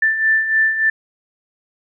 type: beating tone pair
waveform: sine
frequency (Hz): 1767 / 1770.4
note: A6 / A6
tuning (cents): +7 / +10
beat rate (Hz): 3.4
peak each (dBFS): -21 / -14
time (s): 0.02-0.9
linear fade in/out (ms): 5
effects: none